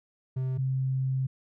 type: tone pair in turn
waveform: triangle / sine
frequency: 130 / 131.89 Hz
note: C3 / C3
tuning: -11 / +14 cents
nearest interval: unison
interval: 25 cents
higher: second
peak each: -25 dBFS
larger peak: neither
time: 0.36-0.58 / 0.58-1.27 s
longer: second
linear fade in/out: 10 ms
effects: none

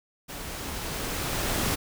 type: noise with level ramp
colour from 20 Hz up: pink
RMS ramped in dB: -38 to -26 dBFS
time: 0.28-1.76 s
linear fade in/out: 20 ms
effects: none

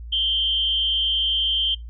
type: tone with amplitude modulation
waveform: sine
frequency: 3136 Hz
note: G7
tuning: in tune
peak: -16 dBFS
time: 0.12-1.75 s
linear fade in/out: 10 ms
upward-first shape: sine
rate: 249 Hz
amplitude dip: 60%
effects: noise-tail reverb RT60 0.2 s tail -23 dB re dry + added 58 Hz sine -33 dBFS peak until 1.89 s

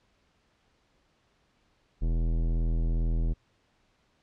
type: tone with tanh clipping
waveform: sine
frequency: 41.2 Hz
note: E1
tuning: in tune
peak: -26 dBFS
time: 2.01-3.34 s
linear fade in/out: 20 ms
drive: 17 dB
effects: pink hiss -69 dBFS RMS until 4.22 s + low-pass 5000 Hz 12 dB/octave

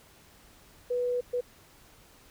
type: tone bursts at uneven times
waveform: sine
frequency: 491.4 Hz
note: B4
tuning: 9 cents flat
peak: -26 dBFS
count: 2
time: 0.9-1.21 / 1.33-1.41 s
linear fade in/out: 10 ms
effects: pink hiss -57 dBFS RMS until 2.3 s

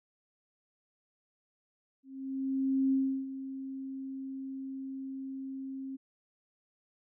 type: tone with ADSR envelope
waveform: sine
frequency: 267.6 Hz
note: C4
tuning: 39 cents sharp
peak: -24 dBFS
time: 2.03-5.97 s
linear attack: 890 ms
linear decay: 340 ms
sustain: -13 dB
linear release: 18 ms
effects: none

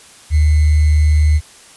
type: tone with sample-and-hold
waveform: sine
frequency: 76 Hz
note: D#2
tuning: 40 cents flat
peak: -8 dBFS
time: 0.3-1.41 s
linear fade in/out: 50 ms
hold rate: 2100 Hz
effects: white hiss -42 dBFS RMS until 1.76 s + resampled to 24000 Hz

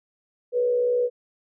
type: tone with frequency modulation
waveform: sine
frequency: 489.1 Hz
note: B4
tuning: 17 cents flat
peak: -19 dBFS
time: 0.52-1.1 s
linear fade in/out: 50 ms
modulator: 63.2 Hz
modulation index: 0.36
effects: none

